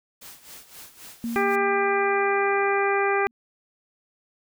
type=noise with tremolo; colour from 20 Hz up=white; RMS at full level=-42 dBFS; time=0.21-1.56 s; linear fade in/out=10 ms; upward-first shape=sine; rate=3.8 Hz; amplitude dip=75%
type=tone with exponential decay; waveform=sine; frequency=233.1 Hz; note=A#3; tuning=in tune; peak=-25 dBFS; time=1.24-3.31 s; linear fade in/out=0 ms; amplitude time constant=450 ms
type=harmonic tone; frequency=397.9 Hz; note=G4; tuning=26 cents sharp; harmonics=1 / 2 / 3 / 4 / 5 / 6; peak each=-23 / -26 / -28 / -29 / -30 / -31 dBFS; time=1.36-3.27 s; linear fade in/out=0 ms
effects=none